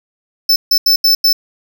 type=tone bursts at uneven times; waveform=square; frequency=5280 Hz; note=E8; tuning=2 cents sharp; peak=-8 dBFS; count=5; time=0.49-0.56 / 0.71-0.78 / 0.86-0.96 / 1.04-1.15 / 1.24-1.33 s; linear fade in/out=5 ms; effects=none